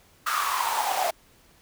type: noise with high-pass filter sweep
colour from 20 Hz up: pink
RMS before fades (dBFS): -26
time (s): 0.26-1.11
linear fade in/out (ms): 10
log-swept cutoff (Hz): 1300 to 680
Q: 7.2
effects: pink hiss -58 dBFS RMS until 1.61 s